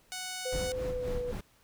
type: tone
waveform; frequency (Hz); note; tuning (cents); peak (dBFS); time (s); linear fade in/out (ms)
5% pulse; 740; F#5; 0; -25; 0.12-0.72; 0
type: tone with pitch glide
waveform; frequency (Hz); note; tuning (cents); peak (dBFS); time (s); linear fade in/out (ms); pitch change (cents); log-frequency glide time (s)
sine; 509 to 491.4; C5 to B4; -48 to -9; -32; 0.45-1.32; 10; -61; 0.75-1.19
type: noise with tremolo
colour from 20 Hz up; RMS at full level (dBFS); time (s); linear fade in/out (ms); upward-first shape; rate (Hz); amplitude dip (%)
brown; -35; 0.52-1.41; 5; sine; 3.8; 65
effects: pink hiss -65 dBFS RMS until 1.63 s